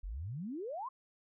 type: exponential sweep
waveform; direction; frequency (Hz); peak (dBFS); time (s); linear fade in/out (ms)
sine; up; 40.15 to 1108.7; -38; 0.03-0.89; 10
effects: none